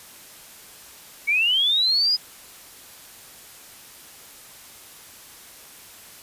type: linear sweep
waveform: sine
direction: up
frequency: 2217 to 5020 Hz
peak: -17 dBFS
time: 1.27-2.17 s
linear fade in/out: 20 ms
effects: white hiss -45 dBFS RMS until 6.22 s + resampled to 32000 Hz